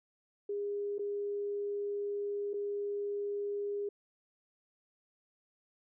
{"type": "tone with dropouts", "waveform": "sine", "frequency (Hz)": 407.3, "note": "G#4", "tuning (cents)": -34, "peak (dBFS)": -33, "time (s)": [0.49, 3.89], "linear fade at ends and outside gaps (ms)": 5, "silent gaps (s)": [[0.983, 0.992], [2.534, 2.539]], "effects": []}